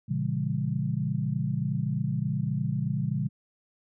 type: chord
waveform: sine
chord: A# diminished seventh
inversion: none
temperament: just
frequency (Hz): 116.54 / 139.85 / 167.82 / 201.4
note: A#2 / C#3 / E3 / G3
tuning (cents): 0 / +16 / +31 / +47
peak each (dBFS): -32 / -29 / -32 / -33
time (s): 0.08-3.29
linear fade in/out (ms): 20
effects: none